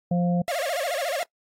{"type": "harmonic tone", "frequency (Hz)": 175.6, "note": "F3", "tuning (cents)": 10, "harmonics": [1, 3, 4], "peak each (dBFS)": [-20, -30, -32], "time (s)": [0.11, 0.42], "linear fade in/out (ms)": 5}
{"type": "tone with vibrato", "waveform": "45% pulse", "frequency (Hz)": 621, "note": "D#5", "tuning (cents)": -3, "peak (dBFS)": -25, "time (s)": [0.48, 1.23], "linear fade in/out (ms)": 0, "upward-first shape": "sine", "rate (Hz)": 14, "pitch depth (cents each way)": 250}
{"effects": ["noise-tail reverb RT60 0.1 s tail -24 dB re dry", "AAC 48 kbps"]}